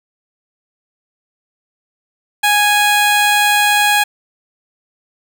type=tone; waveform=15% pulse; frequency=829 Hz; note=G#5; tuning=3 cents flat; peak=-4 dBFS; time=2.43-4.04 s; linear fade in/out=10 ms; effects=none